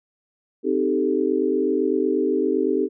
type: chord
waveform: sine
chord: A half-diminished seventh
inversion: first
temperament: equal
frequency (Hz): 261.6 / 311.1 / 392 / 440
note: C4 / Eb4 / G4 / A4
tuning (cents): 0 / 0 / 0 / 0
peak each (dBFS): -25 / -24 / -22 / -25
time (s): 0.63-2.89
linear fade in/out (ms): 50
effects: none